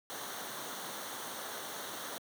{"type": "noise with comb filter", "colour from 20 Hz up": "pink", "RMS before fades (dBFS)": -42, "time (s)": [0.1, 2.18], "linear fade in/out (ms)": 0, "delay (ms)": 0.4, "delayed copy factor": -0.6, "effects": ["high-pass 200 Hz 12 dB/octave"]}